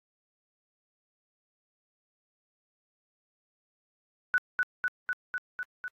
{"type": "tone with echo", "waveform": "sine", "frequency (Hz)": 1484, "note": "F#6", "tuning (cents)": 5, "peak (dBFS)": -21, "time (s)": [4.34, 4.38], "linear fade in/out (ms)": 0, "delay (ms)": 250, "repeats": 6, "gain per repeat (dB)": -2, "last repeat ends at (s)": 5.88, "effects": ["AAC 48 kbps"]}